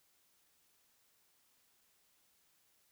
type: silence
effects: white hiss -73 dBFS RMS until 2.91 s